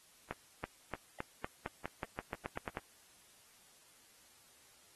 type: accelerating click train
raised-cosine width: 0.5 ms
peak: -23 dBFS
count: 14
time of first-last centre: 0.31-2.771 s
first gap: 330 ms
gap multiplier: 0.9
effects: white hiss -64 dBFS RMS until 4.95 s + AAC 32 kbps